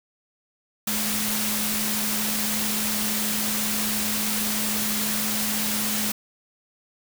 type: tone in noise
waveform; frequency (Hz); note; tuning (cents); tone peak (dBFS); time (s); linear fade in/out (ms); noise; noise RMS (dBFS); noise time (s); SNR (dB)
sine; 212.9; G#3; +43; -30; 0.87-6.12; 5; white; -26; 0.87-6.12; -7
effects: none